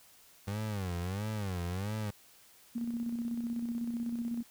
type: tone with vibrato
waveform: 30% pulse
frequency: 97 Hz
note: G2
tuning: 18 cents flat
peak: -31 dBFS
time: 0.47-2.11 s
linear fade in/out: 10 ms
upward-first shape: sine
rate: 1.5 Hz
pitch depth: 200 cents each way
type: tone with tremolo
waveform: sine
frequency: 234.9 Hz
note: A#3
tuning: 13 cents sharp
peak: -31 dBFS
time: 2.75-4.43 s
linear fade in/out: 10 ms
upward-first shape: square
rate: 16 Hz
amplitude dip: 40%
effects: white hiss -60 dBFS RMS until 4.5 s